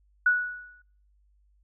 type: tone with exponential decay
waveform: sine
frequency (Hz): 1470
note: F#6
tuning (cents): -12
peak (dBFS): -16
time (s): 0.26-0.82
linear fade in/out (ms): 5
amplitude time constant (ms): 120
effects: noise-tail reverb RT60 0.5 s tail -26 dB re dry + added 50 Hz sine -61 dBFS peak until 1.63 s